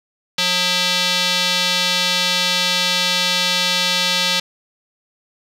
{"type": "tone with band-pass filter", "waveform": "square", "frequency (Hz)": 180, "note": "F#3", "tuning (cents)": -47, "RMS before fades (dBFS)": -18, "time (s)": [0.38, 4.4], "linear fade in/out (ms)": 5, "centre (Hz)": 3900, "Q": 2.1, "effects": []}